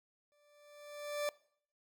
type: tone with exponential growth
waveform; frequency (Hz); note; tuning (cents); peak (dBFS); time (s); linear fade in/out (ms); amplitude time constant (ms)
40% pulse; 587.3; D5; 0; -31; 0.32-1.29; 0; 210
effects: noise-tail reverb RT60 0.6 s tail -22 dB re dry